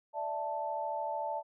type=chord; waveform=sine; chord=D suspended second; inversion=none; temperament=just; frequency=587.3 / 660.7 / 881 Hz; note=D5 / E5 / A5; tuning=0 / +4 / +2 cents; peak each=-39 / -39 / -35 dBFS; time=0.13-1.43 s; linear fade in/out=50 ms; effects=none